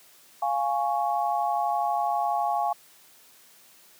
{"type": "chord", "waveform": "sine", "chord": "Db major", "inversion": "first", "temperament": "equal", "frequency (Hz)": [698.5, 830.6, 1108.7], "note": ["F5", "Ab5", "Db6"], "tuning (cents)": [0, 0, 0], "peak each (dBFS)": [-27, -26, -31], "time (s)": [0.42, 2.73], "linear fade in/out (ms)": 5, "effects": ["white hiss -55 dBFS RMS until 3.99 s", "high-pass 150 Hz 12 dB/octave"]}